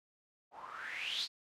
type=noise with low-pass filter sweep; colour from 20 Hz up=blue; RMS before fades=-41 dBFS; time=0.51-1.28 s; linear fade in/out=50 ms; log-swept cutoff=750 to 4500 Hz; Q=6.9; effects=none